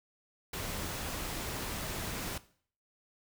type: noise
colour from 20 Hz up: pink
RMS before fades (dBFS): -38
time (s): 0.53-2.38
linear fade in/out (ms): 5
effects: noise-tail reverb RT60 0.5 s tail -17 dB re dry